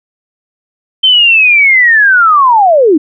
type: linear sweep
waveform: sine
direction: down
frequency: 3122 to 280.3 Hz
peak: -3 dBFS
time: 1.03-2.98 s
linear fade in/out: 10 ms
effects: none